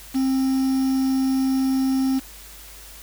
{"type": "tone with quantisation", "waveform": "triangle", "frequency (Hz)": 264.7, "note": "C4", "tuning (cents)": 20, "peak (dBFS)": -16, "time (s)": [0.14, 2.2], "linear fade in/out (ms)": 20, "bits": 6, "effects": ["added 50 Hz sine -45 dBFS peak until 3.02 s", "white hiss -43 dBFS RMS until 3.02 s"]}